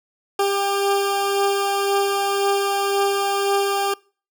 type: beating tone pair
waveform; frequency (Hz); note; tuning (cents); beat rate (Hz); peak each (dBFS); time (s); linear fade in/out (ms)
20% pulse; 397.7 / 399.6; G4 / G4; +25 / +33; 1.9; -14 / -22; 0.39-3.94; 5
effects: noise-tail reverb RT60 0.4 s tail -25 dB re dry